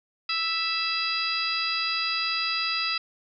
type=harmonic tone with a mistuned harmonic; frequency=659.3 Hz; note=E5; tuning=in tune; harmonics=2 / 3 / 4 / 5 / 6 / 7; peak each=-32 / -37 / -30 / -38 / -32 / -29 dBFS; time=0.29-2.98 s; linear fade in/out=5 ms; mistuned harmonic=7; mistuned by=+90 cents; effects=none